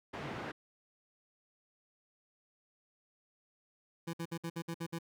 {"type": "band-pass noise", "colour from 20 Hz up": "pink", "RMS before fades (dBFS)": -42, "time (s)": [0.13, 0.52], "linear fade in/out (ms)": 10, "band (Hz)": [130, 2200], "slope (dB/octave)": 12}
{"type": "tone bursts", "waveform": "25% pulse", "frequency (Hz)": 167.2, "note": "E3", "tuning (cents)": 25, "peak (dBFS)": -33, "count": 8, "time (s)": [4.07, 4.988], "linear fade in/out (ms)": 10, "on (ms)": 64, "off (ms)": 58}
{"effects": []}